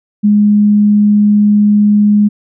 sine tone, 207.7 Hz, G#3, in tune, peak -5 dBFS, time 0.23-2.29 s, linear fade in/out 20 ms, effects none

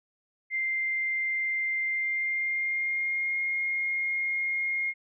sine tone with pitch glide, 2093 to 2138 Hz, C7 to C7, 0 to +37 cents, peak -26 dBFS, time 0.5-4.94 s, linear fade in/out 50 ms, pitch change +37 cents, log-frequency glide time 1.85-3.4 s, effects none

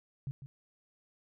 sine tone with echo, 136.3 Hz, C#3, 29 cents flat, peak -34 dBFS, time 0.27-0.31 s, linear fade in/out 0 ms, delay 150 ms, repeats 1, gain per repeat -10 dB, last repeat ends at 0.46 s, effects none

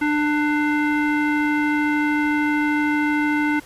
square tone with low-pass filter, 297.8 Hz, D4, 24 cents sharp, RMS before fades -20 dBFS, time 0.01-3.6 s, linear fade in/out 10 ms, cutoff 1900 Hz, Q 3.9, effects pink hiss -45 dBFS RMS until 3.65 s + resampled to 32000 Hz

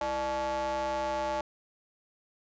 square ring-modulated tone, 133.4 Hz, C3, 34 cents sharp, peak -27 dBFS, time 0.01-1.41 s, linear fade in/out 2 ms, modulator 731 Hz, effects resampled to 16000 Hz

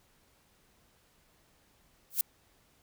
violet noise with exponential growth, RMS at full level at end -22 dBFS, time 2.1-2.21 s, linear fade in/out 5 ms, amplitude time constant 23 ms, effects pink hiss -67 dBFS RMS until 2.82 s

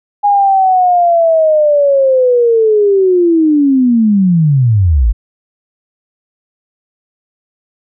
sine linear sweep, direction down, 824 to 46.72 Hz, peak -6 dBFS, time 0.23-5.13 s, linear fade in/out 20 ms, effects none

